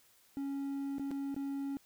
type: tone with dropouts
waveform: triangle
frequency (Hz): 277.2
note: C#4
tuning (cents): 0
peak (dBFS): -33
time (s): 0.37-1.77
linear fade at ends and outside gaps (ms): 0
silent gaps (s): 0.983-0.996 / 1.108-1.114 / 1.344-1.364
effects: white hiss -66 dBFS RMS until 1.85 s